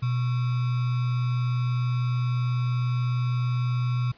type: tone with sample-and-hold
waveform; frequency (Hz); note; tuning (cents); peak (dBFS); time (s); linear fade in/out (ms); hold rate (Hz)
sine; 123.47; B2; 0; -22; 0.02-4.12; 10; 1225
effects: pink hiss -56 dBFS RMS until 4.17 s + resampled to 11025 Hz